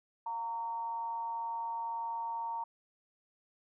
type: tone with amplitude modulation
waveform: sine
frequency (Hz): 921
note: A#5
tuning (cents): -21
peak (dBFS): -32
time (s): 0.26-2.64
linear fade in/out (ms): 5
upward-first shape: sine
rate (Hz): 212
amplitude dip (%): 50
effects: none